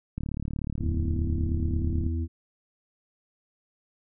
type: click train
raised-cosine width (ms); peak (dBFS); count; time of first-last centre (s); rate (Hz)
5; -19; 70; 0.18-2.065; 36.6
type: harmonic tone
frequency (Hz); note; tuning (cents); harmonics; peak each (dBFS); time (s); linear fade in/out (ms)
82.4; E2; 0; 1 / 3 / 4; -26 / -36 / -38; 0.79-2.28; 50
effects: none